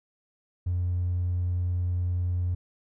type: tone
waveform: triangle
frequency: 89 Hz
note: F2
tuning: 33 cents sharp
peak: -21 dBFS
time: 0.66-2.55 s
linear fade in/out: 10 ms
effects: tanh soft clip ceiling -21 dBFS